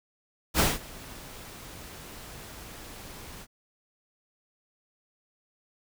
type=noise with ADSR envelope; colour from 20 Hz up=pink; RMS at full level=-21 dBFS; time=0.54-3.47 s; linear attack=56 ms; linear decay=190 ms; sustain=-23 dB; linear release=52 ms; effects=none